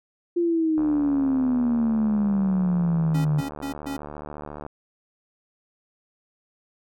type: exponential sweep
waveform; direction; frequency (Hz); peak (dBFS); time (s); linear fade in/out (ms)
sine; down; 349.2 to 146.83; -19; 0.36-3.41; 10
type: click train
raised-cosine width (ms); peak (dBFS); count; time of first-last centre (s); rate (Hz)
1; -22; 290; 0.78-4.664; 74.4
type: tone bursts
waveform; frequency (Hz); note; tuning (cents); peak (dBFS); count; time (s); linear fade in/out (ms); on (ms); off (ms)
square; 277.2; C#4; 0; -29; 4; 3.14-3.97; 10; 110; 130
effects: none